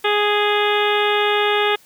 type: harmonic tone with a mistuned harmonic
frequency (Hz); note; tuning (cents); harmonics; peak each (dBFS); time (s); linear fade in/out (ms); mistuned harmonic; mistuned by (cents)
415.3; G#4; 0; 1 / 2 / 3 / 4 / 5 / 6 / 7 / 8 / 9; -19 / -22 / -24 / -25 / -26 / -27 / -27 / -28 / -29; 0.04-1.76; 10; 9; -60
effects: white hiss -51 dBFS RMS until 1.85 s